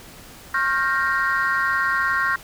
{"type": "chord", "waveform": "sine", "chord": "G half-diminished seventh", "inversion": "second", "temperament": "equal with one note detuned", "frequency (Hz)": [1083.4, 1396.9, 1568, 1864.7], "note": ["Db6", "F6", "G6", "Bb6"], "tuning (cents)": [-40, 0, 0, 0], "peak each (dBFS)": -23, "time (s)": [0.54, 2.36], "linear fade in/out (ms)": 5, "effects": ["tanh soft clip ceiling -12 dBFS", "pink hiss -43 dBFS RMS until 2.43 s"]}